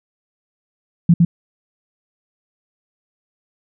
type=tone with echo; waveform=sine; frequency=170 Hz; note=F3; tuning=46 cents flat; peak=-6 dBFS; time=1.09-1.14 s; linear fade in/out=5 ms; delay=110 ms; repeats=1; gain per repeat=-2 dB; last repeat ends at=1.25 s; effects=none